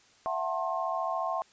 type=chord; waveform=sine; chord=F# half-diminished seventh; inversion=third; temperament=just; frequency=666 / 740 / 888 / 1065.6 Hz; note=E5 / F#5 / A5 / C6; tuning=+18 / 0 / +16 / +31 cents; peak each=-33 / -34 / -38 / -33 dBFS; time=0.26-1.42 s; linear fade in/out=0 ms; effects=white hiss -61 dBFS RMS until 1.52 s + resampled to 16000 Hz